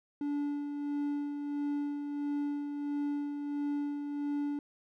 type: tone with tremolo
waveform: triangle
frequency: 289.1 Hz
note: D4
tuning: 27 cents flat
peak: -28 dBFS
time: 0.21-4.59 s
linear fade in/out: 2 ms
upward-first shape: sine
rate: 1.5 Hz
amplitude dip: 45%
effects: none